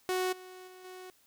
sawtooth tone with level steps, 369.3 Hz, F#4, 3 cents flat, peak -25 / -43 / -46 / -41 dBFS, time 0.09-1.1 s, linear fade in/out 0 ms, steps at 0.32 / 0.67 / 0.84 s, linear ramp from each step 10 ms, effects white hiss -66 dBFS RMS until 1.26 s

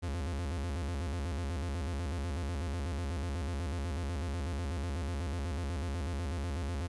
45% pulse tone with vibrato, 78 Hz, D#2, 5 cents sharp, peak -33 dBFS, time 0.02-6.88 s, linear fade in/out 20 ms, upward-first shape square, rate 8.1 Hz, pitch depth 200 cents each way, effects resampled to 24000 Hz + 12-bit

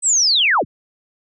sine linear sweep, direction down, 8260 to 33.44 Hz, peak -12 dBFS, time 0.02-0.65 s, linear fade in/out 50 ms, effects none

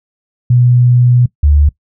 sine tone pair in turn, 123 / 73.14 Hz, B2 / D2, -7 / -7 cents, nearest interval major sixth, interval 900 cents, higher first, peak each -5 dBFS, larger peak neither, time 0.5-1.26 / 1.43-1.69 s, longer first, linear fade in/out 5 ms, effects noise-tail reverb RT60 0.1 s tail -20 dB re dry

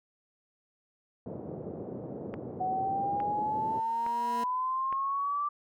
white band-pass noise, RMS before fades -40 dBFS, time 1.26-3.8 s, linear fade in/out 2 ms, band 100 to 530 Hz, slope 24 dB/octave
click train, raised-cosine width 0.5 ms, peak -26 dBFS, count 4, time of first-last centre 2.34-4.926 s, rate 1.16 Hz
sine exponential sweep, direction up, 740 to 1175 Hz, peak -28 dBFS, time 2.6-5.49 s, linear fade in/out 10 ms
20% pulse tone with exponential growth, 233.1 Hz, A#3, in tune, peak -30 dBFS, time 3.06-4.44 s, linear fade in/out 5 ms, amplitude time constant 300 ms
effects none

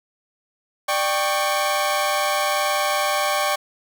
sawtooth tone cluster, 594 / 785 / 1108 Hz, D5 / G5 / C#6, +20 / +2 / -1 cents, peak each -20 dBFS, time 0.88-3.56 s, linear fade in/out 10 ms, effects none

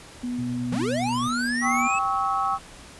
sine tone with pitch glide, 245.3 to 241.9 Hz, B3 to B3, -12 to -36 cents, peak -26 dBFS, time 0.23-1.88 s, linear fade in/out 10 ms, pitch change -24 cents, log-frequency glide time 0.84-1.35 s
sine tone with tremolo, 123.2 Hz, B2, 4 cents flat, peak -30 dBFS, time 0.38-1.28 s, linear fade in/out 10 ms, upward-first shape triangle, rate 9.4 Hz, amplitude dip 35%
square linear sweep, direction up, 143.7 to 2637 Hz, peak -26 dBFS, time 0.72-1.99 s, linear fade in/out 5 ms
sine chord, C# diminished, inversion second, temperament equal with one note detuned, 784 / 1108.7 / 1295.1 Hz, G5 / C#6 / E6, 0 / 0 / -31 cents, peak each -26 / -26 / -26 dBFS, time 1.61-2.59 s, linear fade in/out 50 ms
effects pink hiss -45 dBFS RMS until 2.99 s + resampled to 24000 Hz

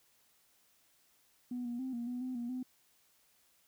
sine tone with pitch steps, 246.4 / 239.4 / 260.6 / 236.8 / 246.6 / 255.7 / 238.3 / 254.1 Hz, B3 / A#3 / C4 / A#3 / B3 / C4 / A#3 / B3, -4 / +46 / -7 / +27 / -2 / -40 / +38 / +49 cents, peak -35 dBFS, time 1.51-2.63 s, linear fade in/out 5 ms, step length 140 ms, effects tanh soft clip ceiling -32 dBFS + white hiss -70 dBFS RMS until 3.67 s

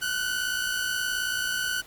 sawtooth tone pair together, 1452 / 1510.7 Hz, F#6 / F#6, -33 / +36 cents, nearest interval minor second, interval 69 cents, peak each -27 / -24 dBFS, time 0.01-1.82 s, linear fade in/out 20 ms, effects pink hiss -49 dBFS RMS until 1.86 s + MP3 96 kbps

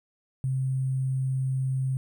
sine tone with sample-and-hold, 131.7 Hz, C3, 12 cents sharp, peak -24 dBFS, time 0.44-1.97 s, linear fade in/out 0 ms, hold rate 8820 Hz, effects none

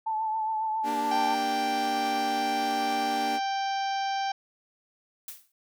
sine tone with vibrato, 876 Hz, A5, 8 cents flat, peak -26 dBFS, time 0.06-1.35 s, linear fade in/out 10 ms, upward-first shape triangle, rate 7.3 Hz, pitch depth 37 cents each way
sawtooth chord, G minor, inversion first, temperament equal, 233.1 / 293.7 / 392 Hz, Bb3 / D4 / G4, 0 / 0 / 0 cents, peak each -32 / -30 / -36 dBFS, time 0.83-3.4 s, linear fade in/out 50 ms
harmonic tone, 784 Hz, G5, in tune, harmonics 1 / 2 / 3 / 4 / 5 / 6 / 7 / 8, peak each -27 / -38 / -42 / -41 / -46 / -45 / -43 / -50 dBFS, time 1.11-4.32 s, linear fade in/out 5 ms
blue noise with exponential decay, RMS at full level -36 dBFS, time 5.28-5.52 s, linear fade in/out 2 ms, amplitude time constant 51 ms
effects none

